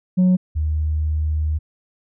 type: tone pair in turn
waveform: sine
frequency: 183.2 / 77.03 Hz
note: F#3 / D#2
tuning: -17 / -17 cents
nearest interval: octave + minor third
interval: 1500 cents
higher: first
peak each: -9 / -17 dBFS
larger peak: first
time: 0.17-0.37 / 0.55-1.59 s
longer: second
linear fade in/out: 20 ms
effects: tanh soft clip ceiling -11 dBFS

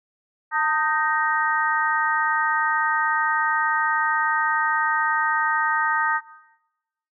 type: harmonic tone with a mistuned harmonic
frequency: 311.1 Hz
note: D#4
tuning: in tune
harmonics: 3 / 4 / 5 / 6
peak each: -23 / -24 / -25 / -26 dBFS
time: 0.51-6.21 s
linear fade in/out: 50 ms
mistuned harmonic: 3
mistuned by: -55 cents
effects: noise-tail reverb RT60 1.0 s tail -18 dB re dry

